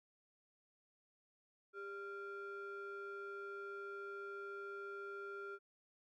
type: ring-modulated tone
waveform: triangle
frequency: 493.9 Hz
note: B4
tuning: in tune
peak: -40 dBFS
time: 1.73-5.59 s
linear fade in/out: 50 ms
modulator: 893 Hz
effects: none